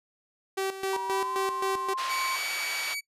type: tone with tremolo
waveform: sawtooth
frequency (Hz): 385.5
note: G4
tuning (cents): -29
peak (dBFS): -23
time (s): 0.57-1.94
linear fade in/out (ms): 10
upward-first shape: square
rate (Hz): 3.8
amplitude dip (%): 70
type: tone with pitch glide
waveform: sine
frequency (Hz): 960 to 1053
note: B5 to C6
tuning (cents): -49 to +11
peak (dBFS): -30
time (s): 0.93-2.36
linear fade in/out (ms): 2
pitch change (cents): +160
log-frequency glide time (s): 1.05-1.4
type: band-pass noise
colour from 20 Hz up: white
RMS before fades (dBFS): -36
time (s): 1.97-2.95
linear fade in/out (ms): 20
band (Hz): 730 to 3600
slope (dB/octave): 12
type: tone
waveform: sawtooth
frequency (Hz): 2274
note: C#7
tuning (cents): +44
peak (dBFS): -28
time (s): 2.09-3.01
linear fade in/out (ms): 20
effects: noise-tail reverb RT60 0.1 s tail -21 dB re dry + resampled to 32000 Hz